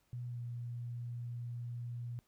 sine tone with pitch glide, 122.1 to 119.86 Hz, B2 to A#2, -19 to +49 cents, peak -39 dBFS, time 0.13-2.19 s, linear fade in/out 0 ms, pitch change -32 cents, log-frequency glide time 0.27-0.39 s, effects pink hiss -75 dBFS RMS until 2.27 s

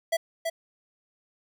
square tone with echo, 660 Hz, E5, 2 cents sharp, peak -23 dBFS, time 0.12-0.17 s, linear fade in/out 10 ms, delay 330 ms, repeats 1, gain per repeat -4 dB, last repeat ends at 0.5 s, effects none

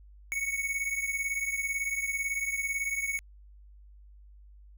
square beating tone pair, 2214 / 2232 Hz, C#7 / C#7, -3 / +11 cents, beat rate 18 Hz, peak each -32 / -35 dBFS, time 0.32-3.19 s, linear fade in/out 0 ms, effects added 50 Hz sine -50 dBFS peak until 4.77 s

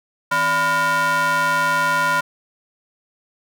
square ring-modulated tone, 210 Hz, G#3, 19 cents sharp, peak -14 dBFS, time 0.31-2.21 s, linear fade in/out 10 ms, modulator 1210 Hz, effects none

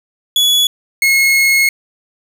40% pulse tone pair in turn, 3397 / 2169 Hz, G#7 / C#7, +38 / -38 cents, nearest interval minor sixth, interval 776 cents, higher first, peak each -8 dBFS, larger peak neither, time 0.36-0.67 / 1.02-1.69 s, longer second, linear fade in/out 2 ms, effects none

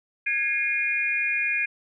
sine tone cluster, 1654 / 2133 / 2444 Hz, G#6 / C7 / D#7, -8 / +33 / -32 cents, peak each -29 / -29 / -24 dBFS, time 0.26-1.66 s, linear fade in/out 10 ms, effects none

